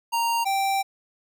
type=tone pair in turn; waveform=square; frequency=930 / 782 Hz; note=A#5 / G5; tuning=-4 / -4 cents; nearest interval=minor third; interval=300 cents; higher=first; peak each=-22 dBFS; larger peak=neither; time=0.12-0.45 / 0.45-0.83 s; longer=second; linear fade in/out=20 ms; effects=none